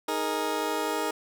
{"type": "chord", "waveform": "20% pulse", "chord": "D# suspended fourth", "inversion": "none", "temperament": "just", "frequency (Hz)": [311.1, 414.8, 466.7], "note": ["D#4", "G#4", "A#4"], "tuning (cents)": [0, -2, 2], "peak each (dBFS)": -27, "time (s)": [0.08, 1.11], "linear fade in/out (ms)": 5, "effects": []}